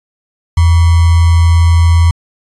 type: tone with sample-and-hold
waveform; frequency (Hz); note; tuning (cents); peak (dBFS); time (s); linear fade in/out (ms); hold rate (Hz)
sine; 83.8; E2; +29; -4; 0.57-2.11; 5; 1050
effects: resampled to 24000 Hz